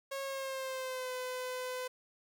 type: tone with pitch glide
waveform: sawtooth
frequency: 546 to 506.5 Hz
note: C#5 to B4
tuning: -26 to +44 cents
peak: -33 dBFS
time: 0.11-1.88 s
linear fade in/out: 10 ms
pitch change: -130 cents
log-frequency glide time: 0.23-1.13 s
effects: 12-bit